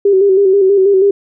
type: tone with vibrato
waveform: sine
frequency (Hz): 390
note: G4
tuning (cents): -9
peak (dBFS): -6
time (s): 0.05-1.11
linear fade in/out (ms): 5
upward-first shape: square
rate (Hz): 6.2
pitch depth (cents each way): 50
effects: none